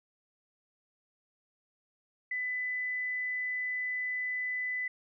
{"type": "tone", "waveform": "sine", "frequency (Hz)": 2000, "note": "B6", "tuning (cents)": 21, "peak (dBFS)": -31, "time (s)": [2.31, 4.88], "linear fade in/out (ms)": 5, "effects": []}